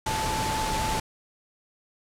sine tone in noise, 875 Hz, A5, 10 cents flat, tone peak -28 dBFS, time 0.06-1 s, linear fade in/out 5 ms, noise pink, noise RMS -29 dBFS, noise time 0.06-1 s, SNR -2 dB, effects low-pass 10000 Hz 12 dB/octave

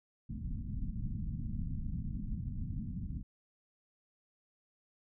pink low-pass noise, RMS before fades -38 dBFS, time 0.29-3.23 s, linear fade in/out 10 ms, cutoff 240 Hz, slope 48 dB/octave, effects none

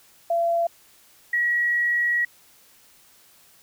sine tone pair in turn, 679 / 1915 Hz, F5 / A#6, -49 / +46 cents, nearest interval octave + tritone, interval 1795 cents, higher second, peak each -19 dBFS, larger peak neither, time 0.3-0.67 / 1.33-2.25 s, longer second, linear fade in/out 5 ms, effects white hiss -55 dBFS RMS until 3.62 s

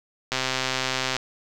click train, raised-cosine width 0.2 ms, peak -7 dBFS, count 111, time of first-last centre 0.32-1.166 s, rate 130 Hz, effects none

